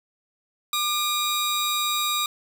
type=tone pair together; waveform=sawtooth; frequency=1200 / 3801 Hz; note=D6 / A#7; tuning=+37 / +33 cents; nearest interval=octave + minor sixth; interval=1996 cents; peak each=-22 dBFS; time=0.73-2.26 s; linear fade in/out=2 ms; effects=none